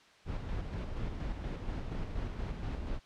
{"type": "noise with tremolo", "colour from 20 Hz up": "brown", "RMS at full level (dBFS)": -36, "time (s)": [0.25, 3], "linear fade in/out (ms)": 50, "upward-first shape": "square", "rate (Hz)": 4.2, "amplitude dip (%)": 35, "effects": ["white hiss -60 dBFS RMS until 3.05 s", "low-pass 4000 Hz 12 dB/octave"]}